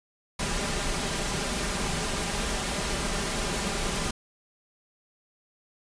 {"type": "noise with comb filter", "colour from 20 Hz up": "pink", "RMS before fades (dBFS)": -29, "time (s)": [0.39, 4.11], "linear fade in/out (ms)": 5, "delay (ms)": 5, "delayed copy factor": 0.5, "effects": ["resampled to 22050 Hz"]}